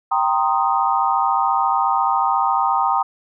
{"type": "chord", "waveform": "sine", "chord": "C minor seventh", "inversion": "second", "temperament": "equal", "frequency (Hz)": [784, 932.3, 1046.5, 1244.5], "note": ["G5", "Bb5", "C6", "Eb6"], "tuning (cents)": [0, 0, 0, 0], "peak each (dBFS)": [-20, -20, -23, -21], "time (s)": [0.11, 3.03], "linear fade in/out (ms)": 10, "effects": []}